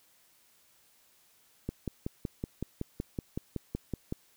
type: click train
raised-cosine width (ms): 3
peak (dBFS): -20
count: 14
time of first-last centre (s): 1.69-4.124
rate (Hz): 5.34
effects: white hiss -65 dBFS RMS until 4.36 s